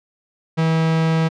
45% pulse tone, 161.7 Hz, E3, 33 cents flat, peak -15 dBFS, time 0.57-1.29 s, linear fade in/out 20 ms, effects low-pass 4000 Hz 12 dB/octave

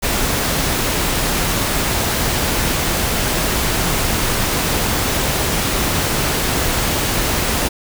pink noise, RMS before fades -18 dBFS, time 0.02-7.69 s, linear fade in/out 20 ms, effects none

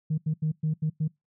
sine tone bursts at uneven times, 155.56 Hz, D#3, in tune, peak -22 dBFS, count 6, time 0.1-0.18 / 0.26-0.34 / 0.42-0.52 / 0.63-0.74 / 0.82-0.9 / 1-1.08 s, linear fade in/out 10 ms, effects noise-tail reverb RT60 0.2 s tail -25 dB re dry + tanh soft clip ceiling -19 dBFS

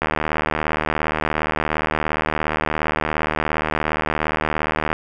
click train, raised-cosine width 0.5 ms, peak -5 dBFS, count 380, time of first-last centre 0.02-4.929 s, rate 77.2 Hz, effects none

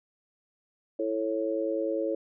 sine chord, A major, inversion second, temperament just, 330 / 440 / 550 Hz, E4 / A4 / C#5, +2 / 0 / -14 cents, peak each -31 / -32 / -30 dBFS, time 0.99-2.15 s, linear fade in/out 5 ms, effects none

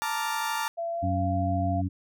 35% pulse chord, Bb major seventh, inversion third, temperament equal, 880 / 932.3 / 1174.7 / 1396.9 Hz, A5 / Bb5 / D6 / F6, 0 / 0 / 0 / 0 cents, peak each -29 / -32 / -33 / -33 dBFS, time 0.02-0.68 s, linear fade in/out 0 ms
sine tone with pitch glide, 675 to 689.2 Hz, E5 to F5, +41 to -23 cents, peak -28 dBFS, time 0.77-1.82 s, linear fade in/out 20 ms, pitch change +36 cents, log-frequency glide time 0.92-1.06 s
harmonic tone, 93.1 Hz, F#2, 11 cents sharp, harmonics 1 / 2 / 3, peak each -27 / -33 / -31 dBFS, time 1.02-1.89 s, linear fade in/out 20 ms
effects none

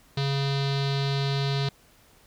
square tone with low-pass filter, 138.59 Hz, C#3, in tune, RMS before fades -26 dBFS, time 0.17-1.69 s, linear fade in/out 5 ms, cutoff 4100 Hz, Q 5.1, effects pink hiss -58 dBFS RMS until 2.26 s

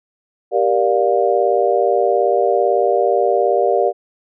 sine chord, G minor seventh, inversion none, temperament just, 392 / 470.4 / 588 / 705.6 Hz, G4 / Bb4 / D5 / F5, 0 / +16 / +2 / +18 cents, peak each -18 dBFS, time 0.51-3.93 s, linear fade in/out 50 ms, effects none

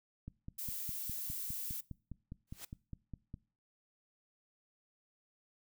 click train, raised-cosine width 5 ms, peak -32 dBFS, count 16, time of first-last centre 0.28-3.341 s, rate 4.9 Hz
violet noise, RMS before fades -41 dBFS, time 0.58-1.81 s, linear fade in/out 10 ms
white noise with exponential growth, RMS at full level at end -43 dBFS, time 2.47-2.65 s, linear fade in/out 5 ms, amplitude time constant 39 ms
effects noise-tail reverb RT60 0.4 s tail -22 dB re dry

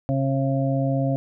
harmonic tone, 135.4 Hz, C#3, 40 cents flat, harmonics 1 / 2 / 4 / 5, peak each -22 / -25 / -28 / -29 dBFS, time 0.09-1.16 s, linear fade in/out 0 ms, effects none

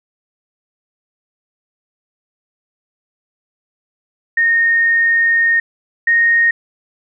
sine tone pair in turn, 1845 / 1857.8 Hz, A#6 / A#6, -18 / -6 cents, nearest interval unison, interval 12 cents, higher second, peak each -10 / -9 dBFS, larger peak second, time 4.37-5.6 / 6.07-6.51 s, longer first, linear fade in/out 5 ms, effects none

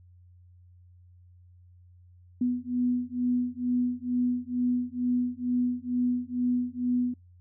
sine beating tone pair, 245.8 / 248 Hz, B3 / B3, -8 / +7 cents, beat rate 2.2 Hz, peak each -28 dBFS, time 2.41-7.14 s, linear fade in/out 5 ms, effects noise-tail reverb RT60 0.2 s tail -26 dB re dry + added 89 Hz sine -52 dBFS peak until 7.4 s

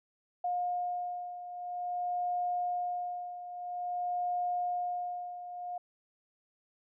sine beating tone pair, 713 / 713.5 Hz, F5 / F5, +36 / +37 cents, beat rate 0.5 Hz, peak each -33 / -38 dBFS, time 0.44-5.78 s, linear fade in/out 5 ms, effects none

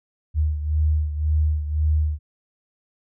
sine beating tone pair, 76.2 / 78.1 Hz, D#2 / D#2, -36 / +7 cents, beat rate 1.9 Hz, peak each -19 / -25 dBFS, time 0.34-2.19 s, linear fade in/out 50 ms, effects none

